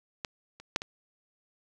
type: clicks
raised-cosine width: 0.2 ms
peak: -16 / -30 / -8 / -20 dBFS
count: 4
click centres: 0.248 / 0.6 / 0.761 / 0.819 s
effects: none